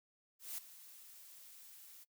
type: noise with ADSR envelope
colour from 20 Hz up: blue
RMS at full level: -42 dBFS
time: 0.39-2.05 s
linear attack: 190 ms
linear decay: 8 ms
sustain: -15 dB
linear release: 24 ms
effects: noise-tail reverb RT60 0.1 s tail -22 dB re dry